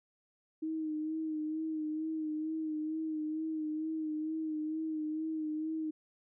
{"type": "tone with vibrato", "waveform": "sine", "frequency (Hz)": 312.6, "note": "D#4", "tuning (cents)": 8, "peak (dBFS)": -33, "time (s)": [0.62, 5.91], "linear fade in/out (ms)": 10, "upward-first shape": "sine", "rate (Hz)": 2.2, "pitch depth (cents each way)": 35, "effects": []}